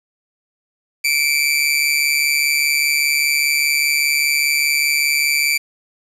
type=tone with amplitude modulation; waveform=sawtooth; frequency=2329 Hz; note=D7; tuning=15 cents flat; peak=-8 dBFS; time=1.04-5.58 s; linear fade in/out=10 ms; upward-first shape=sine; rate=145 Hz; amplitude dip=70%; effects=resampled to 32000 Hz + 7-bit